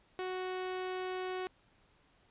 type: tone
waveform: sawtooth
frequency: 370 Hz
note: F#4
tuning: in tune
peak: -32 dBFS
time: 0.19-1.47 s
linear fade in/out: 0 ms
effects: pink hiss -68 dBFS RMS until 2.3 s + resampled to 8000 Hz

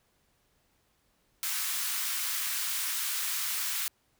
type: high-pass noise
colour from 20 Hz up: white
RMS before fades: -32 dBFS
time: 1.43-3.88 s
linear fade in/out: 0 ms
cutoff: 1100 Hz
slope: 24 dB/octave
effects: pink hiss -71 dBFS RMS until 4.19 s

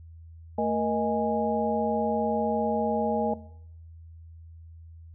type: tone cluster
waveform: sine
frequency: 223.1 / 471 / 625 / 828 Hz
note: A3 / A#4 / D#5 / G#5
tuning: +24 / +18 / +8 / -5 cents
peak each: -29 dBFS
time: 0.58-3.34 s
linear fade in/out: 5 ms
effects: noise-tail reverb RT60 0.7 s tail -18 dB re dry + added 82 Hz sine -44 dBFS peak until 5.14 s

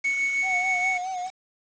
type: tone with tremolo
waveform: triangle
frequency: 2217 Hz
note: C#7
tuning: in tune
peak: -19 dBFS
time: 0.04-0.98 s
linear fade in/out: 10 ms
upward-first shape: triangle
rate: 6.3 Hz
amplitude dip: 40%
type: tone with vibrato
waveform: triangle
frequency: 738 Hz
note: F#5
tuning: 5 cents flat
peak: -26 dBFS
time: 0.42-1.31 s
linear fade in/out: 50 ms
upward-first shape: sine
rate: 4.8 Hz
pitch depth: 54 cents each way
effects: resampled to 16000 Hz + 7-bit

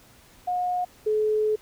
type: tone pair in turn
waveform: sine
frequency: 721 / 428.7 Hz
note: F#5 / A4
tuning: -45 / -45 cents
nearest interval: major sixth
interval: 900 cents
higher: first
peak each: -23 / -20 dBFS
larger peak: second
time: 0.47-0.85 / 1.06-1.56 s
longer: second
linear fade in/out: 10 ms
effects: pink hiss -54 dBFS RMS until 1.61 s

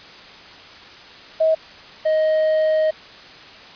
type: tone pair in turn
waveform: sine / triangle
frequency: 638 / 626 Hz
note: D#5 / D#5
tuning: +43 / +10 cents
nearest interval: unison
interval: 33 cents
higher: first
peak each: -13 dBFS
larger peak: neither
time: 1.4-1.55 / 2.05-2.91 s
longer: second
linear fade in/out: 10 ms
effects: white hiss -41 dBFS RMS until 3.75 s + resampled to 11025 Hz

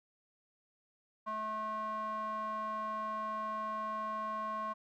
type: tone with band-pass filter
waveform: square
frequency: 216.4 Hz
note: A3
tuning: 29 cents flat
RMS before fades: -38 dBFS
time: 1.26-4.74 s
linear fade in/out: 20 ms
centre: 1000 Hz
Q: 7.4
effects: none

